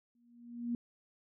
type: tone with exponential growth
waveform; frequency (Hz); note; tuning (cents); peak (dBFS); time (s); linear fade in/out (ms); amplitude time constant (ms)
sine; 237.9; A#3; +35; -30; 0.15-0.75; 2; 130
effects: none